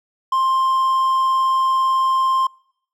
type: tone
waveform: triangle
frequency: 1053 Hz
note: C6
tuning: 11 cents sharp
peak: -13 dBFS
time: 0.32-2.47 s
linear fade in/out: 5 ms
effects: noise-tail reverb RT60 0.7 s tail -26 dB re dry